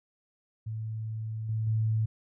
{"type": "tone with level steps", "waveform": "sine", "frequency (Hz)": 110.2, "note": "A2", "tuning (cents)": 3, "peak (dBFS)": [-32, -27, -24], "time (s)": [0.66, 2.06], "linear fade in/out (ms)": 10, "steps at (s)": [1.49, 1.67], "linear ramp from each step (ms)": 2, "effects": []}